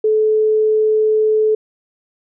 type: tone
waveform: sine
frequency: 432.5 Hz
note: A4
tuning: 30 cents flat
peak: -11 dBFS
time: 0.04-1.55 s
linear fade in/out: 5 ms
effects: none